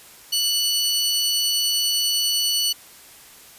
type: tone pair together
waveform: sawtooth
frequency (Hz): 2960 / 4435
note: F#7 / C#8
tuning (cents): 0 / 0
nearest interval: perfect fifth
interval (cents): 700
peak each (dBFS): -19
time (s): 0.32-2.73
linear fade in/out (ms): 10
effects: white hiss -46 dBFS RMS until 3.58 s + resampled to 32000 Hz